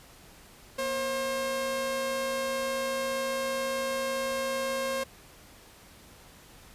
sawtooth tone pair together, 238.5 / 535 Hz, A#3 / C5, +40 / +38 cents, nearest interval octave + major second, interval 1398 cents, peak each -36 / -25 dBFS, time 0.78-5.04 s, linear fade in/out 10 ms, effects pink hiss -53 dBFS RMS until 6.74 s + resampled to 32000 Hz

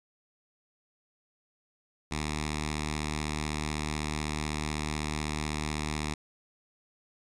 5% pulse tone with notch filter, 76 Hz, D#2, 40 cents flat, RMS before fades -33 dBFS, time 2.11-6.14 s, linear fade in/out 5 ms, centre 550 Hz, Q 0.6, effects resampled to 22050 Hz

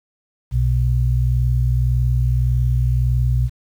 sine tone pair together, 61.73 / 123.47 Hz, B1 / B2, 0 / 0 cents, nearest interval octave, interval 1200 cents, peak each -17 dBFS, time 0.51-3.5 s, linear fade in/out 50 ms, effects 8-bit

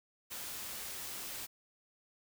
white noise, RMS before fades -43 dBFS, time 0.3-1.47 s, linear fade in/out 20 ms, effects none

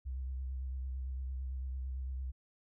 sine tone with vibrato, 65 Hz, C2, 11 cents flat, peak -36 dBFS, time 0.05-2.32 s, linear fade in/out 20 ms, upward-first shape triangle, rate 8.9 Hz, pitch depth 47 cents each way, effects none

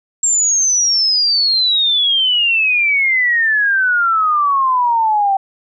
sine exponential sweep, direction down, 7500 to 769 Hz, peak -11 dBFS, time 0.23-5.37 s, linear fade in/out 5 ms, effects none

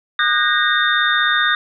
sine tone cluster, 1222 / 1479 / 1615 / 1861 / 3638 Hz, D#6 / F#6 / G#6 / A#6 / A#7, -32 / -1 / -49 / -3 / -43 cents, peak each -20 dBFS, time 0.19-1.55 s, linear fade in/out 2 ms, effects none

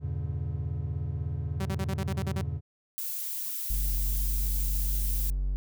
triangle chord, E diminished seventh, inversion none, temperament just, 82.41 / 98.89 / 118.67 / 142.4 Hz, E2 / G2 / Bb2 / Db3, 0 / +16 / +31 / +47 cents, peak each -31 / -35 / -36 / -33 dBFS, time 0-2.61 s, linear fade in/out 50 ms
sawtooth tone bursts, 192.1 Hz, G3, 35 cents flat, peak -27 dBFS, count 9, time 1.6-2.414 s, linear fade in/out 5 ms, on 54 ms, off 41 ms
violet noise, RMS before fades -34 dBFS, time 2.98-5.3 s, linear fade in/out 0 ms
triangle tone, 47.17 Hz, F#1, 34 cents sharp, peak -24 dBFS, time 3.7-5.56 s, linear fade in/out 0 ms
effects none

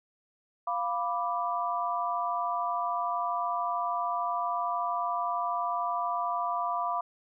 sine chord, B diminished, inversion second, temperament equal, 698.5 / 987.8 / 1174.7 Hz, F5 / B5 / D6, 0 / 0 / 0 cents, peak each -32 dBFS, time 0.67-7.01 s, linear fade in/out 5 ms, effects none

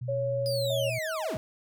sine tone with pitch glide, 123.5 to 120.26 Hz, B2 to B2, 0 to -46 cents, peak -32 dBFS, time 0.01-0.99 s, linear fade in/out 10 ms, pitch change -46 cents, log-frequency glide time 0.31-0.87 s
sine tone, 554.4 Hz, C#5, in tune, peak -27 dBFS, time 0.08-0.9 s, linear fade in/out 10 ms
40% pulse linear sweep, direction down, 4978 to 69.3 Hz, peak -32 dBFS, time 0.46-1.37 s, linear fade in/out 0 ms
sine tone with vibrato, 636 Hz, D#5, 38 cents sharp, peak -32 dBFS, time 0.7-1.37 s, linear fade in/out 2 ms, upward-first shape square, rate 5.4 Hz, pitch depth 18 cents each way
effects none

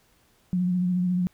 sine tone with vibrato, 180.2 Hz, F#3, 45 cents flat, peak -21 dBFS, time 0.53-1.27 s, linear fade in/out 0 ms, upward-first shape sine, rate 14 Hz, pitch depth 31 cents each way, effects pink hiss -63 dBFS RMS until 1.33 s

